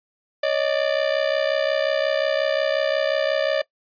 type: ring-modulated tone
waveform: 45% pulse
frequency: 590 Hz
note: D5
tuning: 8 cents sharp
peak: -16 dBFS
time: 0.43-3.62 s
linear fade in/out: 5 ms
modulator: 32.8 Hz
effects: noise-tail reverb RT60 0.1 s tail -21 dB re dry + resampled to 11025 Hz